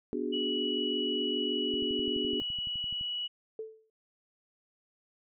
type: chord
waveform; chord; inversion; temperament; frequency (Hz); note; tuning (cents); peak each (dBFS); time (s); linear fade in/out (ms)
sine; G# half-diminished seventh; first; equal; 246.9 / 293.7 / 370 / 415.3; B3 / D4 / F#4 / G#4; 0 / 0 / 0 / 0; -36; 0.13-2.4; 0
type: tone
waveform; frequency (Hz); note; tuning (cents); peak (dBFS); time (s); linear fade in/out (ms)
sine; 2933; F#7; -16; -32; 0.32-3.28; 20
type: click train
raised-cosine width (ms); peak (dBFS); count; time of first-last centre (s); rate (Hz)
5; -36; 16; 1.74-3.011; 11.8
type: tone with exponential decay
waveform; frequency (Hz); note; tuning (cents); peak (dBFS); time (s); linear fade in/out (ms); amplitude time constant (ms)
sine; 440; A4; 0; -33; 3.59-3.9; 2; 66
effects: none